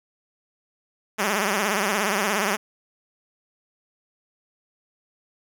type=tone with vibrato; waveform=5% pulse; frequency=203.5 Hz; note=G#3; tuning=35 cents flat; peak=-10 dBFS; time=1.18-2.57 s; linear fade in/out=20 ms; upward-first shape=triangle; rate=17 Hz; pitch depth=160 cents each way; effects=none